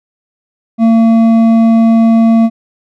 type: tone with hard clipping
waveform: sine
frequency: 226.9 Hz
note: A#3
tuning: 47 cents flat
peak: -6 dBFS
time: 0.78-2.5 s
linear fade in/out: 50 ms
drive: 7 dB
effects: none